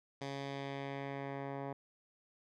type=tone with low-pass filter sweep; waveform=10% pulse; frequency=138.59 Hz; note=C#3; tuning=in tune; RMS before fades=-42 dBFS; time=0.21-1.73 s; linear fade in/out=5 ms; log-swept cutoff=5200 to 1200 Hz; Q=1.2; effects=none